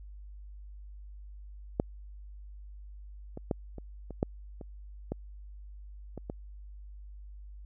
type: clicks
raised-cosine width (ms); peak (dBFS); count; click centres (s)
2; -12 / -26 / -15 / -29 / -28 / -13 / -29 / -19 / -26 / -22; 10; 1.799 / 3.374 / 3.512 / 3.783 / 4.107 / 4.229 / 4.612 / 5.12 / 6.177 / 6.299
effects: added 50 Hz sine -44 dBFS peak until 7.65 s